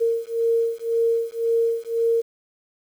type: beating tone pair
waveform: sine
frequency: 459.6 / 461.5 Hz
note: A#4 / A#4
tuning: -25 / -17 cents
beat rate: 1.9 Hz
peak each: -22 dBFS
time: 0-2.22 s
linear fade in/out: 20 ms
effects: 8-bit